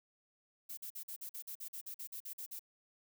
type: noise bursts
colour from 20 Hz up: violet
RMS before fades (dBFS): -45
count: 15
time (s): 0.69-2.594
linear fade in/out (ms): 10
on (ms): 84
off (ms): 46
effects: none